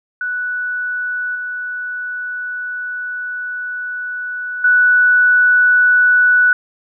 sine tone with level steps, 1480 Hz, F#6, in tune, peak -18 / -21 / -8 dBFS, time 0.21-6.53 s, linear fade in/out 2 ms, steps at 1.35 / 4.64 s, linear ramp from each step 5 ms, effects none

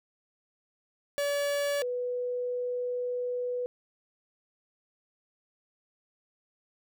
45% pulse / sine tone pair in turn, 572 / 493.2 Hz, D5 / B4, -46 / -2 cents, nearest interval minor third, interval 256 cents, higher first, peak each -27 / -29 dBFS, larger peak first, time 1.18-1.82 / 1.82-3.66 s, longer second, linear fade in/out 0 ms, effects none

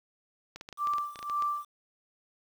clicks, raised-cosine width 0.2 ms, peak -25 dBFS, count 12, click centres 0.56 / 0.611 / 0.689 / 0.727 / 0.872 / 0.936 / 0.983 / 1.158 / 1.191 / 1.228 / 1.298 / 1.423 s
sine tone with tremolo, 1174.7 Hz, D6, in tune, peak -26 dBFS, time 0.77-1.66 s, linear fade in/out 50 ms, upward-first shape sine, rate 1.9 Hz, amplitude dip 90%
effects 9-bit

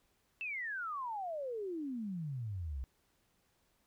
sine exponential sweep, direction down, 2695 to 61.6 Hz, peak -37 dBFS, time 0.41-2.84 s, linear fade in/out 0 ms, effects pink hiss -75 dBFS RMS until 3.86 s

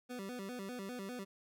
25% pulse tone with vibrato, 220 Hz, A3, in tune, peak -38 dBFS, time 0.09-1.25 s, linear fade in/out 20 ms, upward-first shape square, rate 5 Hz, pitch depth 210 cents each way, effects none

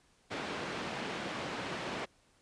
pink band-pass noise, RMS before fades -39 dBFS, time 0.3-2.06 s, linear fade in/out 20 ms, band 190 to 3300 Hz, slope 12 dB/octave, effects pink hiss -68 dBFS RMS until 2.41 s + resampled to 22050 Hz

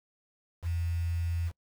sine tone with quantisation, 84.8 Hz, E2, 50 cents sharp, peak -28 dBFS, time 0.62-1.52 s, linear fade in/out 50 ms, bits 8, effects noise-tail reverb RT60 0.1 s tail -26 dB re dry

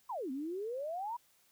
sine exponential two-way sweep, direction down then up, 1092 to 252.6 to 988 Hz, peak -36 dBFS, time 0.09-1.17 s, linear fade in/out 10 ms, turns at 0.31 s, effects white hiss -69 dBFS RMS until 1.51 s

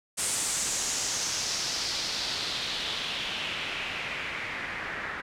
white noise with low-pass filter sweep, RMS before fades -32 dBFS, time 0.17-5.22 s, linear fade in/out 20 ms, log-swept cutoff 8700 to 1700 Hz, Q 2.7, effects none

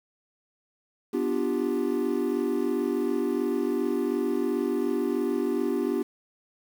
triangle chord, G dominant seventh, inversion first, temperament equal, 246.9 / 293.7 / 349.2 / 392 Hz, B3 / D4 / F4 / G4, 0 / 0 / 0 / 0 cents, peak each -28 / -28 / -28 / -27 dBFS, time 1.13-6.03 s, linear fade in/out 10 ms, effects 8-bit

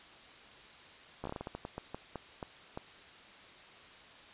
slowing click train, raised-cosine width 1 ms, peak -25 dBFS, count 15, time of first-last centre 1.24-2.775 s, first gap 14 ms, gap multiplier 1.28, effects white hiss -54 dBFS RMS until 4.33 s + resampled to 8000 Hz

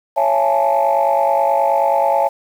sine chord, A major seventh, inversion first, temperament equal with one note detuned, 554.4 / 671.9 / 830.6 / 880 Hz, C#5 / E5 / G#5 / A5, 0 / +33 / 0 / 0 cents, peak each -17 dBFS, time 0.16-2.29 s, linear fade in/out 20 ms, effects tanh soft clip ceiling -6 dBFS + 7-bit

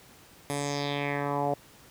10% pulse tone with low-pass filter sweep, 143.1 Hz, D3, 45 cents flat, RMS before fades -30 dBFS, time 0.5-1.54 s, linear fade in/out 0 ms, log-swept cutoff 11000 to 640 Hz, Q 3.2, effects pink hiss -54 dBFS RMS until 1.9 s + high-pass 60 Hz 12 dB/octave

